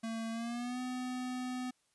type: tone with pitch glide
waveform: square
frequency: 226 to 252.2 Hz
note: A3 to B3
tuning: +47 to +36 cents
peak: -37 dBFS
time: 0.03-1.71 s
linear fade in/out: 10 ms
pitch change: +189 cents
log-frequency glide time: 0.31-0.8 s
effects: white hiss -75 dBFS RMS until 1.94 s + resampled to 24000 Hz